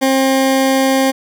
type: tone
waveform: 20% pulse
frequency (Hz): 266.5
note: C4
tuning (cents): +32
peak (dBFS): -6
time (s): 0.01-1.12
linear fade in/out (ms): 20
effects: none